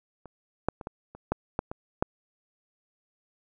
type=clicks; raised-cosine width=1 ms; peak=-30 / -10 / -25 / -20 / -30 / -11 / -12 / -21 / -9 dBFS; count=9; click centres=0.257 / 0.686 / 0.812 / 0.871 / 1.15 / 1.32 / 1.591 / 1.715 / 2.025 s; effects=none